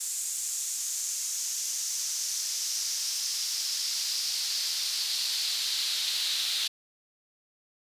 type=noise with high-pass filter sweep; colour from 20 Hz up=brown; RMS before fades=-31 dBFS; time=0-6.68 s; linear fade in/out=10 ms; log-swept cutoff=7400 to 3800 Hz; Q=3.3; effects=resampled to 32000 Hz